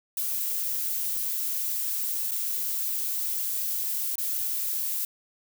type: noise with dropouts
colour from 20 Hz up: violet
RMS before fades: -29 dBFS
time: 0.17-5.05 s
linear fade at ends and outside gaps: 2 ms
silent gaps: 2.311-2.317 / 4.156-4.181 s
effects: none